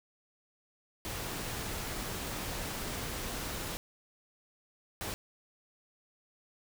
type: noise bursts at uneven times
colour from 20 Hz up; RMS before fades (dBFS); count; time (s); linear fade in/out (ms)
pink; -38; 2; 1.05-3.77 / 5.01-5.14; 0
effects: none